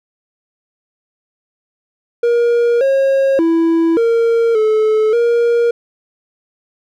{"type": "tone with pitch steps", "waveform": "triangle", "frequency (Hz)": [473.5, 542, 330.3, 461.8, 433.1, 471.2], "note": ["A#4", "C#5", "E4", "A#4", "A4", "A#4"], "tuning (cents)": [27, -39, 4, -16, -27, 19], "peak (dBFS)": -8, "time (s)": [2.23, 5.71], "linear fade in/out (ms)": 5, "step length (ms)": 580, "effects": []}